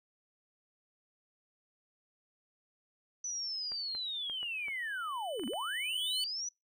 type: linear two-way sweep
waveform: sine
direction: down then up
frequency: 6000 to 207.7 to 6000 Hz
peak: -35 dBFS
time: 3.24-6.49 s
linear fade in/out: 5 ms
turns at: 5.47 s
type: tone with exponential growth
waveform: square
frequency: 3000 Hz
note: F#7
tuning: 23 cents sharp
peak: -32 dBFS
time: 3.52-6.24 s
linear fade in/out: 1 ms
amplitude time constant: 590 ms
type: clicks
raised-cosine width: 0.5 ms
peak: -34 dBFS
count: 9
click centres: 3.719 / 3.95 / 4.298 / 4.43 / 4.683 / 5.396 / 5.436 / 5.477 / 5.535 s
effects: noise-tail reverb RT60 0.2 s tail -26 dB re dry